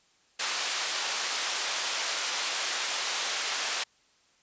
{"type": "band-pass noise", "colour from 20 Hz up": "white", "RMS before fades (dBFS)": -31, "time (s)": [0.39, 3.84], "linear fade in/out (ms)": 10, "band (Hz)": [630, 6200], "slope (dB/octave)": 12, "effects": ["white hiss -65 dBFS RMS until 4.42 s", "resampled to 16000 Hz"]}